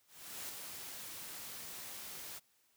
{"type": "noise with ADSR envelope", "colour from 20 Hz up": "white", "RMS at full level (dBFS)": -43, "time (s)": [0.07, 2.4], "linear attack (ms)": 420, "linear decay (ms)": 7, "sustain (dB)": -4, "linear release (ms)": 27, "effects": ["white hiss -73 dBFS RMS until 2.76 s", "high-pass 60 Hz 12 dB/octave"]}